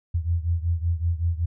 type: beating tone pair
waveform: sine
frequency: 83 / 88.3 Hz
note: E2 / F2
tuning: +12 / +20 cents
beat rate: 5.3 Hz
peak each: -23 / -26 dBFS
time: 0.14-1.46 s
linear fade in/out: 10 ms
effects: none